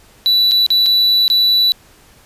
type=tone with dropouts; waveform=triangle; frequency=3955 Hz; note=B7; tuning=2 cents sharp; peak=-8 dBFS; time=0.26-1.72 s; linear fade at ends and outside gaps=0 ms; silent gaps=0.512-0.518 / 0.664-0.704 / 0.86-0.864 / 1.28-1.301 s; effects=pink hiss -47 dBFS RMS until 2.25 s + resampled to 32000 Hz